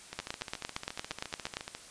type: two click trains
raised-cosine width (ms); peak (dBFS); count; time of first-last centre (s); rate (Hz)
0.2; -16 / -21; 13 / 24; 0.19-1.569 / 0.13-1.75; 8.7 / 14.2
effects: white hiss -51 dBFS RMS until 1.9 s + resampled to 22050 Hz